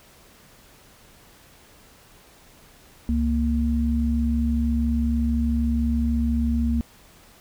sine tone pair together, 68.96 / 233.1 Hz, C#2 / A#3, -8 / 0 cents, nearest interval octave + major sixth, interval 2108 cents, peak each -22 dBFS, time 3.09-6.81 s, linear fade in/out 0 ms, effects pink hiss -52 dBFS RMS until 7.4 s

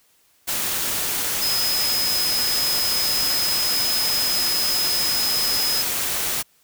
sine tone in noise, 5080 Hz, D#8, 35 cents sharp, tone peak -21 dBFS, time 1.41-5.83 s, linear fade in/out 20 ms, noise white, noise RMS -24 dBFS, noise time 0.47-6.43 s, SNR 0 dB, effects white hiss -60 dBFS RMS until 6.63 s

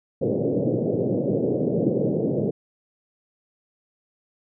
white band-pass noise, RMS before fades -23 dBFS, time 0.21-2.51 s, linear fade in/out 10 ms, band 110 to 540 Hz, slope 48 dB/octave, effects none

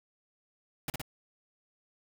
pink noise with echo, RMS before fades -34 dBFS, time 0.88-0.9 s, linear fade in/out 2 ms, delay 58 ms, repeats 2, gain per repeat -2 dB, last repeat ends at 1.016 s, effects none

